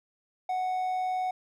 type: tone with amplitude modulation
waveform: triangle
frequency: 740 Hz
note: F#5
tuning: in tune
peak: -24 dBFS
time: 0.49-1.31 s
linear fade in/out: 5 ms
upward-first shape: sine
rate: 99.2 Hz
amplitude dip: 25%
effects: none